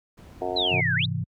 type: noise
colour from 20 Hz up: brown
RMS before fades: -42 dBFS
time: 0.17-0.76 s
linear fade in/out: 10 ms
type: harmonic tone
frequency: 91 Hz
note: F#2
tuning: 28 cents flat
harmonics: 3 / 4 / 5 / 6 / 7 / 8 / 9 / 10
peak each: -38 / -32 / -33 / -42 / -32 / -31 / -42 / -41 dBFS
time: 0.41-0.81 s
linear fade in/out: 10 ms
type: exponential two-way sweep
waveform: sine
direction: down then up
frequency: 4151 to 1480 to 4130 Hz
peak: -22 dBFS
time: 0.56-1.06 s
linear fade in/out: 10 ms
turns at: 0.95 s
type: chord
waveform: sine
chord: Ab augmented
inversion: none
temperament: equal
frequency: 103.83 / 130.81 / 164.81 Hz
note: Ab2 / C3 / E3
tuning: 0 / 0 / 0 cents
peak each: -29 dBFS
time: 0.71-1.24 s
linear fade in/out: 10 ms
effects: high-pass 60 Hz 12 dB/octave